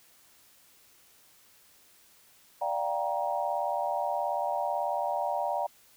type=chord; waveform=sine; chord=G minor seventh; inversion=second; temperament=just; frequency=588 / 705.6 / 784 / 940.8 Hz; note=D5 / F5 / G5 / Bb5; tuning=+2 / +18 / 0 / +16 cents; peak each=-33 dBFS; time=2.61-5.67 s; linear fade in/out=10 ms; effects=white hiss -60 dBFS RMS until 5.96 s